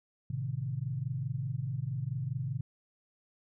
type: chord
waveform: sine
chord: A diminished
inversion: none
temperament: equal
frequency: 110 / 130.81 / 155.56 Hz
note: A2 / C3 / Eb3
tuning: 0 / 0 / 0 cents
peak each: -38 / -34 / -39 dBFS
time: 0.3-2.61 s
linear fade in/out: 5 ms
effects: none